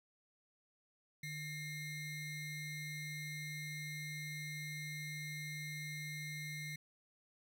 square ring-modulated tone, 987.8 Hz, B5, in tune, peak -40 dBFS, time 1.23-6.76 s, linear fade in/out 5 ms, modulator 1140 Hz, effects none

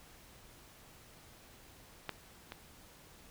clicks, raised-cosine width 0.3 ms, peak -20 / -27 dBFS, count 2, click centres 2.093 / 2.521 s, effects pink hiss -58 dBFS RMS until 3.3 s

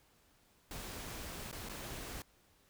pink noise with dropouts, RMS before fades -45 dBFS, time 0.71-2.22 s, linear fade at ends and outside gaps 1 ms, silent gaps 1.514-1.527 / 1.688-1.695 s, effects pink hiss -69 dBFS RMS until 2.69 s

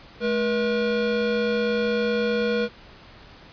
square tone pair together, 213.9 / 480.5 Hz, A3 / B4, -49 / -48 cents, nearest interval octave + major second, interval 1401 cents, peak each -27 / -23 dBFS, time 0.2-2.69 s, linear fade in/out 50 ms, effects pink hiss -47 dBFS RMS until 3.52 s + resampled to 11025 Hz

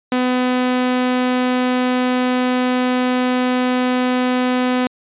sawtooth tone, 251.6 Hz, B3, 32 cents sharp, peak -11 dBFS, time 0.12-4.87 s, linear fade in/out 2 ms, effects resampled to 8000 Hz

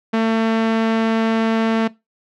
sawtooth tone, 224.3 Hz, A3, 34 cents sharp, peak -11 dBFS, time 0.13-1.88 s, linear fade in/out 10 ms, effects noise-tail reverb RT60 0.2 s tail -19 dB re dry + low-pass 3000 Hz 12 dB/octave

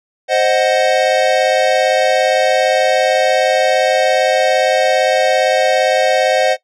square chord, C diminished, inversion none, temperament equal with one note detuned, 524.8 / 622.3 / 740 Hz, C5 / Eb5 / Gb5, +5 / 0 / 0 cents, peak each -16 dBFS, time 0.28-6.57 s, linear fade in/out 50 ms, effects noise-tail reverb RT60 0.1 s tail -18 dB re dry + low-pass 6000 Hz 12 dB/octave

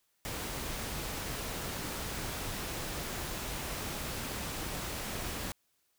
pink noise, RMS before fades -38 dBFS, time 0.25-5.52 s, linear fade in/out 0 ms, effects white hiss -75 dBFS RMS until 5.98 s

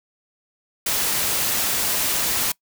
white noise, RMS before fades -22 dBFS, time 0.86-2.52 s, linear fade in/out 5 ms, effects noise-tail reverb RT60 0.1 s tail -23 dB re dry

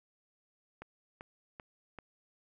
click train, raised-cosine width 0.5 ms, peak -30 dBFS, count 4, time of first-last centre 0.82-1.987 s, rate 2.57 Hz, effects none

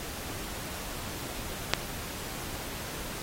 click, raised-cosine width 0.2 ms, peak -3 dBFS, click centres 1.736 s, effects pink hiss -39 dBFS RMS until 3.22 s + AAC 48 kbps

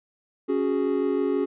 triangle chord, C# suspended fourth, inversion none, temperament just, 277.2 / 369.6 / 415.8 Hz, C#4 / F#4 / G#4, 0 / -2 / +2 cents, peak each -24 dBFS, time 0.48-1.46 s, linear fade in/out 20 ms, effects resampled to 8000 Hz

